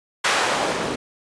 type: noise with band-pass filter sweep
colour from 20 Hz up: white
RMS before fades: -22 dBFS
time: 0.24-0.96 s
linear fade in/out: 10 ms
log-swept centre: 1300 to 260 Hz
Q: 0.81
effects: resampled to 22050 Hz